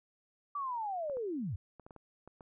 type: linear sweep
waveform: sine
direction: down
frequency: 1174.7 to 75.5 Hz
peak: -34 dBFS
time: 0.55-1.56 s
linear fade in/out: 5 ms
type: clicks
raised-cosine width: 1 ms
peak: -37 dBFS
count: 8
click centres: 1.098 / 1.17 / 1.797 / 1.865 / 1.908 / 1.963 / 2.276 / 2.408 s
effects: none